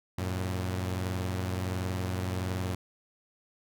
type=tone pair together; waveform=sawtooth; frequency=91.8 / 113.2 Hz; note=F#2 / A2; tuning=-13 / +50 cents; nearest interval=major third; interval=363 cents; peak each=-27 / -33 dBFS; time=0.18-2.75 s; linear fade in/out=5 ms; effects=none